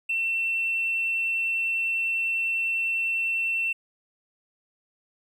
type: tone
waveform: triangle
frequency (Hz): 2695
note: E7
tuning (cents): +38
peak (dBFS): -20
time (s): 0.09-3.73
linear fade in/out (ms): 10
effects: tanh soft clip ceiling -21 dBFS